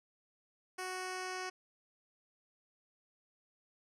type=tone with low-pass filter sweep; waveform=10% pulse; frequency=370 Hz; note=F#4; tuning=in tune; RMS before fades=-41 dBFS; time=0.78-1.5 s; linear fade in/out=10 ms; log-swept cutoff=10000 to 6400 Hz; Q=1.3; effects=none